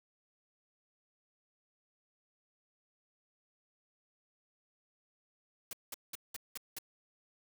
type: noise bursts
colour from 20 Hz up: white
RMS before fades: -42 dBFS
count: 6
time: 5.71-6.786 s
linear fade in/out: 2 ms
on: 21 ms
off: 190 ms
effects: none